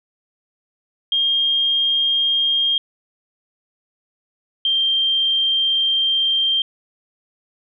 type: tone pair in turn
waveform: sine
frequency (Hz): 3221 / 3169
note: G7 / G7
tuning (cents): +46 / +18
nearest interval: unison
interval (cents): 28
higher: first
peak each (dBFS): -15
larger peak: neither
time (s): 1.12-2.78 / 4.65-6.62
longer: second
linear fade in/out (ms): 2
effects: none